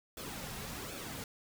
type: noise with flanger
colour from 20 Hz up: pink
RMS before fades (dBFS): -43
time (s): 0.17-1.24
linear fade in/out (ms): 2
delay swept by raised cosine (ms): 1 to 3.5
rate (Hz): 1.3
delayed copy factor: -0.55
effects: none